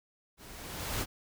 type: noise with level ramp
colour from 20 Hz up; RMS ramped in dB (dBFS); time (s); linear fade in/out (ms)
pink; -52 to -31; 0.37-1.06; 50
effects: none